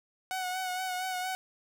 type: tone with vibrato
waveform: sawtooth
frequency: 740 Hz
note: F#5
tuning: in tune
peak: -28 dBFS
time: 0.31-1.35 s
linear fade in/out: 0 ms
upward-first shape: sine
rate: 4.3 Hz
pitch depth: 31 cents each way
effects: none